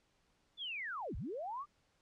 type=linear two-way sweep; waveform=sine; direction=down then up; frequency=3552 to 32.7 to 1222 Hz; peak=-39 dBFS; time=0.57-1.66 s; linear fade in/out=50 ms; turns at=1.16 s; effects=pink hiss -75 dBFS RMS until 2.01 s + low-pass 7000 Hz 12 dB/octave